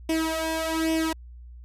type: tone with flanger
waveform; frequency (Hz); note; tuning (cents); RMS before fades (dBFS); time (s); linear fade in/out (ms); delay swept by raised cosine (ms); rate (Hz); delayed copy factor
sawtooth; 321.9; E4; -41; -26; 0.09-1.13; 5; 0.35 to 1.95; 1.2; +0.8
effects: added 60 Hz sine -41 dBFS peak until 1.64 s + resampled to 32000 Hz